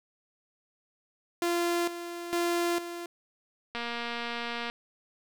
sawtooth tone with tremolo, 344.8 Hz, F4, 22 cents flat, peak -22 dBFS, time 1.42-3.06 s, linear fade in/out 2 ms, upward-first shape square, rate 1.1 Hz, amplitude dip 70%
click train, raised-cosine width 0.3 ms, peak -19 dBFS, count 225, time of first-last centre 3.75-4.699 s, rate 236 Hz
effects none

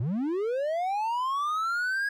triangle linear sweep, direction up, 102.9 to 1661.2 Hz, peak -24 dBFS, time 0-2.09 s, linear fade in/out 5 ms, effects none

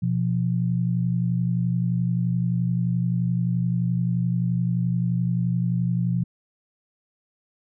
sine tone pair together, 123.04 / 174.61 Hz, B2 / F3, -6 / 0 cents, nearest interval tritone, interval 606 cents, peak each -23 dBFS, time 0.02-6.24 s, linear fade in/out 10 ms, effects none

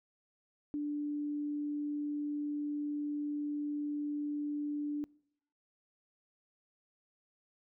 sine tone, 293.7 Hz, D4, in tune, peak -33 dBFS, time 0.74-5.04 s, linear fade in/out 0 ms, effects noise-tail reverb RT60 0.7 s tail -25 dB re dry

